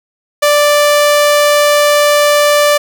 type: tone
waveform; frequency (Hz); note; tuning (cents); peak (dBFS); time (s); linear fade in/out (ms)
sawtooth; 587.3; D5; 0; -3; 0.42-2.78; 10
effects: none